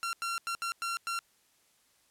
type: tone bursts at uneven times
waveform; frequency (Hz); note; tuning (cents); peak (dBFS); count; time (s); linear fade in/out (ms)
sawtooth; 1369; F6; -35; -28; 6; 0.03-0.13 / 0.22-0.38 / 0.47-0.55 / 0.62-0.72 / 0.82-0.97 / 1.07-1.19; 0
effects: white hiss -68 dBFS RMS until 2.1 s + low-pass 12000 Hz 12 dB/octave